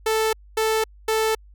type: tone bursts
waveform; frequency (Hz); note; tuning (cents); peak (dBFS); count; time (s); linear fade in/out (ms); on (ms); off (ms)
sawtooth; 440; A4; 0; -15; 3; 0.06-1.35; 5; 270; 240
effects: added 50 Hz sine -45 dBFS peak until 1.54 s